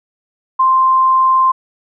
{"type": "tone", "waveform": "sine", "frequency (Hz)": 1046.5, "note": "C6", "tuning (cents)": 0, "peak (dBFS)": -8, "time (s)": [0.59, 1.52], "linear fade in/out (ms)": 10, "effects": []}